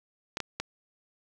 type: clicks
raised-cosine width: 0.2 ms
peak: -14 dBFS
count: 3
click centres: 0.371 / 0.403 / 0.6 s
effects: none